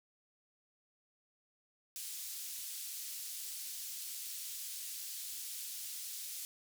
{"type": "band-pass noise", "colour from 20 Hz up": "white", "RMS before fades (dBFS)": -44, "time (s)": [1.96, 6.45], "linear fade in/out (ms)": 0, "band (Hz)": [3900, 16000], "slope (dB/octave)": 12, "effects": []}